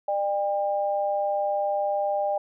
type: tone pair together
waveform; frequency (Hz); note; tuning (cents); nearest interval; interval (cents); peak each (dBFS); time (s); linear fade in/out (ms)
sine; 600 / 800.9; D5 / G5; +37 / +37; perfect fourth; 500; -25 / -26; 0.08-2.38; 5
effects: none